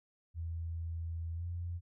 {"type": "tone with pitch glide", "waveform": "sine", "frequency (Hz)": [83, 86.62], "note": ["E2", "F2"], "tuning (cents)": [12, -14], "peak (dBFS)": -36, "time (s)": [0.34, 1.81], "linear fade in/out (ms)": 50, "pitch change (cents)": 74, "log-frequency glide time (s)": [1.35, 1.44], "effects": []}